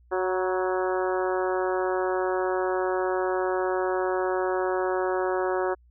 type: harmonic tone with a mistuned harmonic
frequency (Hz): 185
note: F#3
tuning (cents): 0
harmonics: 2 / 3 / 4 / 5 / 6 / 7 / 8 / 9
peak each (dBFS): -26 / -30 / -32 / -34 / -36 / -37 / -38 / -39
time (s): 0.11-5.75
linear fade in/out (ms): 20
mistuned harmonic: 5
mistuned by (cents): +31
effects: added 60 Hz sine -54 dBFS peak until 5.9 s